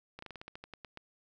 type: slowing click train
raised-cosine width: 0.3 ms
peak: -29 dBFS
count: 12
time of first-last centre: 0.19-0.974 s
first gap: 34 ms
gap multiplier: 1.14
effects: none